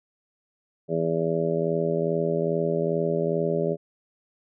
harmonic tone, 82.41 Hz, E2, in tune, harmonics 2 / 3 / 4 / 5 / 6 / 7 / 8, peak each -28 / -34 / -33 / -26 / -35 / -28 / -36 dBFS, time 0.88-3.77 s, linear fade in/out 50 ms, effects none

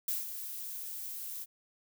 violet noise with ADSR envelope, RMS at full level -32 dBFS, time 0.08-1.46 s, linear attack 3 ms, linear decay 160 ms, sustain -9 dB, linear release 37 ms, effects none

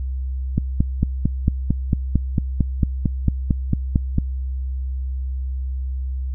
click train, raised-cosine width 5 ms, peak -4 dBFS, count 17, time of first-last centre 0.58-4.184 s, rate 4.44 Hz, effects added 65 Hz sine -22 dBFS peak until 6.34 s

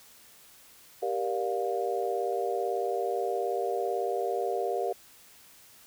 sine chord, G minor seventh, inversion none, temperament just, 392 / 470.4 / 588 / 705.6 Hz, G4 / Bb4 / D5 / F5, 0 / +16 / +2 / +18 cents, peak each -32 / -32 / -36 / -32 dBFS, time 1.02-4.93 s, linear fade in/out 10 ms, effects white hiss -55 dBFS RMS until 5.86 s

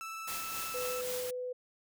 30% pulse tone with vibrato, 1318.5 Hz, E6, in tune, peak -37 dBFS, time 0.01-1.01 s, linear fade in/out 0 ms, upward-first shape square, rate 19 Hz, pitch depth 9 cents each way
white noise with tremolo, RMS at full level -39 dBFS, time 0.27-1.31 s, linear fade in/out 10 ms, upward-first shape sine, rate 3.8 Hz, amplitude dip 35%
sine tone, 500 Hz, B4, 21 cents sharp, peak -35 dBFS, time 0.74-1.53 s, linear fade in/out 10 ms
effects none

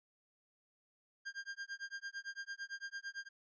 45% pulse tone with tremolo, 1601 Hz, G6, 36 cents sharp, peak -40 dBFS, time 1.25-3.29 s, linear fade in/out 20 ms, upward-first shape sine, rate 8.9 Hz, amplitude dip 100%, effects resampled to 16000 Hz

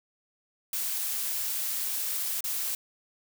blue noise with dropouts, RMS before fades -31 dBFS, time 0.73-2.75 s, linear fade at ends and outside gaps 2 ms, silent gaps 2.407-2.441 s, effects none

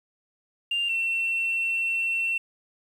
sine tone pair in turn, 2794 / 2704 Hz, F7 / E7, 0 / +43 cents, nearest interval minor second, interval 57 cents, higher first, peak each -22 dBFS, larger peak neither, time 0.71-0.89 / 0.89-2.38 s, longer second, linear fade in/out 5 ms, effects tanh soft clip ceiling -20 dBFS + 9-bit

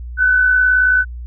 sine tone with amplitude modulation, 1503 Hz, F#6, 27 cents sharp, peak -8 dBFS, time 0.17-1.05 s, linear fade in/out 50 ms, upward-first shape sine, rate 58.9 Hz, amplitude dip 40%, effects added 60 Hz sine -26 dBFS peak until 1.26 s

